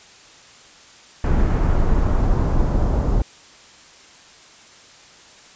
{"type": "noise with low-pass filter sweep", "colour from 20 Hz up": "brown", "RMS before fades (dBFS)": -17, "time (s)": [1.24, 3.22], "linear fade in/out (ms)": 2, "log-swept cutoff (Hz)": [1700, 880], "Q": 0.95, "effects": ["white hiss -46 dBFS RMS until 5.55 s", "resampled to 16000 Hz"]}